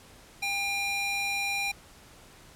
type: tone with high-pass filter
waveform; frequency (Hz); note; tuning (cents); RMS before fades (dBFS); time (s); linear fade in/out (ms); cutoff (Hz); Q
square; 800; G5; +35; -30; 0.42-1.72; 10; 1700; 3.5
effects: pink hiss -53 dBFS RMS until 2.55 s + low-pass 12000 Hz 12 dB/octave